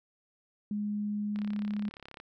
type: tone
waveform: sine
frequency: 207.7 Hz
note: G#3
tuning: in tune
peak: -30 dBFS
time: 0.71-1.89 s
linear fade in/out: 2 ms
type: click train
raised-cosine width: 0.3 ms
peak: -30 dBFS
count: 30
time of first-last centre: 1.36-2.201 s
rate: 34.5 Hz
effects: none